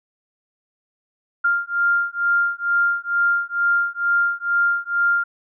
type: beating tone pair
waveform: sine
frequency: 1396.9 / 1399.1 Hz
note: F6 / F6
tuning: 0 / +3 cents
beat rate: 2.2 Hz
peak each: -20 / -20 dBFS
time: 1.44-5.24 s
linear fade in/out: 10 ms
effects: none

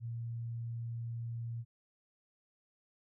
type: tone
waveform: sine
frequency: 116.54 Hz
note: A#2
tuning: in tune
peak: -37 dBFS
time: 0-1.65 s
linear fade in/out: 50 ms
effects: none

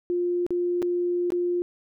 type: tone with dropouts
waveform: sine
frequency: 352.3 Hz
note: F4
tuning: 15 cents sharp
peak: -22 dBFS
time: 0.1-1.62 s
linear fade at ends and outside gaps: 0 ms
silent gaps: 0.465-0.506 / 0.82-0.826 / 1.304-1.321 s
effects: none

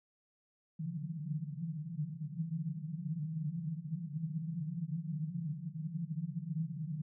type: band-pass noise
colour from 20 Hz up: pink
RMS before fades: -39 dBFS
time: 0.79-7.02 s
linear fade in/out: 10 ms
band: 150 to 170 Hz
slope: 96 dB/octave
effects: none

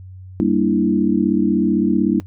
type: chord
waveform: sine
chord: E half-diminished seventh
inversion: first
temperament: equal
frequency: 196 / 233.1 / 293.7 / 329.6 Hz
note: G3 / Bb3 / D4 / E4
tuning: 0 / 0 / 0 / 0 cents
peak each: -19 dBFS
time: 0.4-2.2 s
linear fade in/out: 0 ms
effects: noise-tail reverb RT60 0.1 s tail -20 dB re dry + added 93 Hz sine -34 dBFS peak until 2.26 s

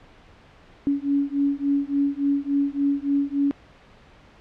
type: beating tone pair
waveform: sine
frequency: 280 / 283.5 Hz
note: C#4 / C#4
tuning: +18 / +39 cents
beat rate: 3.5 Hz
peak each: -23 / -23 dBFS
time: 0.87-3.51 s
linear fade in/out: 0 ms
effects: pink hiss -51 dBFS RMS until 4.4 s + low-pass 3000 Hz 12 dB/octave

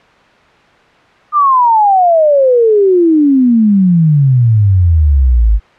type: exponential sweep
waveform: sine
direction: down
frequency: 1226 to 49.94 Hz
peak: -5 dBFS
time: 1.32-5.6 s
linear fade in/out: 50 ms
effects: white hiss -44 dBFS RMS until 5.78 s + low-pass 2000 Hz 12 dB/octave

